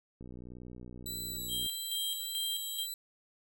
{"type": "click train", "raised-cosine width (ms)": 3, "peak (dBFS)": -35, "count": 90, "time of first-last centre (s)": [0.21, 1.662], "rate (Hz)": 61.3}
{"type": "tone with vibrato", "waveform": "10% pulse", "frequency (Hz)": 3951, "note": "B7", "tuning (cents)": 0, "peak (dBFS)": -31, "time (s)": [1.06, 2.94], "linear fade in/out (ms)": 2, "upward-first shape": "sine", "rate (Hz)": 1.7, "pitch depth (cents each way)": 18}
{"type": "tone with tremolo", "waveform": "square", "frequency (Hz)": 3193, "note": "G7", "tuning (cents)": 31, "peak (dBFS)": -34, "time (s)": [1.48, 2.87], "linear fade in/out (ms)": 50, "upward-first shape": "square", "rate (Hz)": 2.3, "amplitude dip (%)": 65}
{"effects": []}